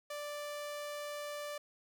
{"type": "tone", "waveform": "sawtooth", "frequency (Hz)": 587.3, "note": "D5", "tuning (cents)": 0, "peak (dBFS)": -36, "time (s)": [0.1, 1.58], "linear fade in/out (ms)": 5, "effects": []}